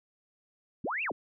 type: linear two-way sweep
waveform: sine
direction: up then down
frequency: 121.6 to 2794 to 121.6 Hz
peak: -30 dBFS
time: 0.84-1.12 s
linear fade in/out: 5 ms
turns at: 1.03 s
effects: none